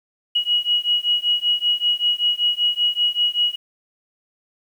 sine beating tone pair, 2905 / 2910.2 Hz, F#7 / F#7, -32 / -29 cents, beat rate 5.2 Hz, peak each -20 dBFS, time 0.35-3.56 s, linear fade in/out 10 ms, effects 8-bit

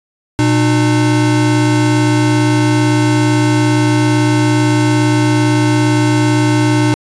square tone pair together, 120.13 / 302.7 Hz, B2 / D#4, -47 / -48 cents, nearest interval octave + major third, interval 1599 cents, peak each -13 dBFS, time 0.39-6.94 s, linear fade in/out 0 ms, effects resampled to 22050 Hz

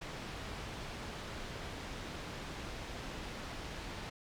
pink low-pass noise, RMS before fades -44 dBFS, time 0.01-4.1 s, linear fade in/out 10 ms, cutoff 4700 Hz, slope 12 dB/octave, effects none

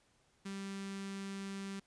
sawtooth tone with notch filter, 196 Hz, G3, in tune, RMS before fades -43 dBFS, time 0.45-1.8 s, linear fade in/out 10 ms, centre 650 Hz, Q 0.77, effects pink hiss -72 dBFS RMS until 1.86 s + resampled to 22050 Hz

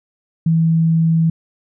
sine tone, 163.3 Hz, E3, 16 cents flat, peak -11 dBFS, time 0.46-1.3 s, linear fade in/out 5 ms, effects none

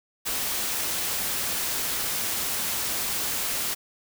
white noise, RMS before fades -28 dBFS, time 0.25-3.75 s, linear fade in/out 20 ms, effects none

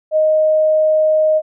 sine tone, 622.3 Hz, D#5, in tune, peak -10 dBFS, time 0.11-1.42 s, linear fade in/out 50 ms, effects none

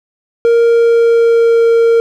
triangle tone with pitch glide, 466.2 to 461.4 Hz, A#4 to A#4, 0 to -18 cents, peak -4 dBFS, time 0.45-2 s, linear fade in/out 0 ms, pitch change -18 cents, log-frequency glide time 0.61-1.68 s, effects none

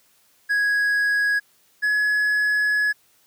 triangle tone pair in turn, 1661.2 / 1691.2 Hz, G#6 / G#6, 0 / +31 cents, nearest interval unison, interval 31 cents, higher second, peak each -16 dBFS, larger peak neither, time 0.49-1.4 / 1.82-2.93 s, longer second, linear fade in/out 20 ms, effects white hiss -60 dBFS RMS until 3.26 s + high-pass 60 Hz 12 dB/octave

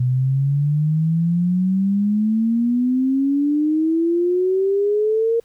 sine exponential sweep, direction up, 123.9 to 466.2 Hz, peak -15 dBFS, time 0-5.4 s, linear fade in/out 5 ms, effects pink hiss -60 dBFS RMS until 5.44 s

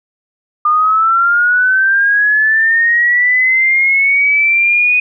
sine linear sweep, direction up, 1206 to 2489 Hz, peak -8 dBFS, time 0.65-5 s, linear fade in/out 5 ms, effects none

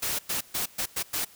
white noise bursts at uneven times, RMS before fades -29 dBFS, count 6, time 0.02-0.19 / 0.29-0.41 / 0.54-0.66 / 0.78-0.86 / 0.96-1.03 / 1.13-1.25 s, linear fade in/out 10 ms, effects white hiss -53 dBFS RMS until 1.35 s

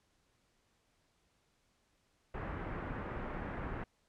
pink low-pass noise, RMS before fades -41 dBFS, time 2.34-3.84 s, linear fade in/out 5 ms, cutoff 1900 Hz, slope 24 dB/octave, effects pink hiss -75 dBFS RMS until 4.08 s + low-pass 9000 Hz 12 dB/octave

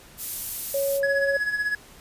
violet noise, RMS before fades -28 dBFS, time 0.17-1.01 s, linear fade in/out 50 ms
sine tone, 554.4 Hz, C#5, in tune, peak -22 dBFS, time 0.74-1.37 s, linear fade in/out 5 ms
triangle tone with tremolo, 1685 Hz, G#6, 25 cents sharp, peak -19 dBFS, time 1.03-1.75 s, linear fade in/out 2 ms, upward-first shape sine, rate 16 Hz, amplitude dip 65%
effects pink hiss -49 dBFS RMS until 2 s + resampled to 32000 Hz

